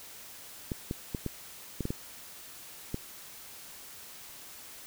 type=clicks; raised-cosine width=3 ms; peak=-19 dBFS; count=8; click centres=0.718 / 0.911 / 1.148 / 1.263 / 1.807 / 1.854 / 1.905 / 2.944 s; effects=white hiss -48 dBFS RMS until 4.86 s